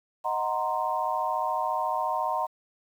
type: chord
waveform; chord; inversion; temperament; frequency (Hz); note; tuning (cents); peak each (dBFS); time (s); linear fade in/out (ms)
sine; C half-diminished seventh; first; equal; 622.3 / 740 / 932.3 / 1046.5; Eb5 / Gb5 / Bb5 / C6; 0 / 0 / 0 / 0; -33 / -31 / -29 / -31; 0.24-2.47; 20
effects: 9-bit